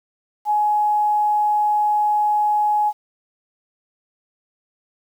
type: tone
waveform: sine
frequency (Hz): 840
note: G#5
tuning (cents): +19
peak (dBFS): -15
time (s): 0.45-2.93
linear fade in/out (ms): 50
effects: 8-bit